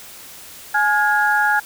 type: tone cluster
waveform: sine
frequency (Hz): 841 / 1424 / 1655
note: G#5 / F6 / G#6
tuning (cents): +22 / +33 / -6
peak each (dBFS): -18 / -19 / -18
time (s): 0.74-1.6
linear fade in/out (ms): 10
effects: white hiss -39 dBFS RMS until 1.65 s